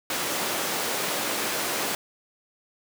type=high-pass noise; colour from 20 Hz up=pink; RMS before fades=-28 dBFS; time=0.1-1.95 s; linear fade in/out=2 ms; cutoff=320 Hz; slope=12 dB/octave; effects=none